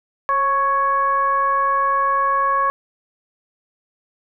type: tone with frequency modulation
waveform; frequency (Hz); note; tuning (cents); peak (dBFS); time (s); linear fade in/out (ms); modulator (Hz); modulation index
sine; 1108; C#6; -1; -15; 0.29-2.7; 0; 564; 0.56
effects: none